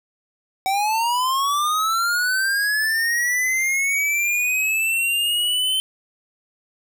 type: linear sweep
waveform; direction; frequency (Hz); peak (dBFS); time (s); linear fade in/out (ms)
square; up; 757 to 3084; -19; 0.66-5.8; 0
effects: none